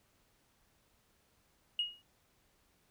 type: tone with exponential decay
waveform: sine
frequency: 2879 Hz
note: F#7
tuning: 48 cents flat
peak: -27 dBFS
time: 1.79-2.02 s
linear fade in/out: 2 ms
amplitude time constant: 50 ms
effects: tanh soft clip ceiling -23 dBFS + pink hiss -72 dBFS RMS until 2.9 s